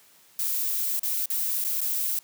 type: noise with dropouts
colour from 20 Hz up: violet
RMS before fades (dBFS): -27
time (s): 0.39-2.19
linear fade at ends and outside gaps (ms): 2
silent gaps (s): 0.995-1.031 / 1.258-1.301 / 1.641-1.647 / 1.807-1.814
effects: white hiss -57 dBFS RMS until 2.23 s + high-pass 100 Hz 12 dB/octave